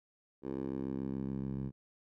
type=tone with band-pass filter sweep; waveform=10% pulse; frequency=67 Hz; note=C2; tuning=42 cents sharp; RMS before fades=-38 dBFS; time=0.42-1.72 s; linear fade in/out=50 ms; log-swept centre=380 to 150 Hz; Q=1.5; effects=none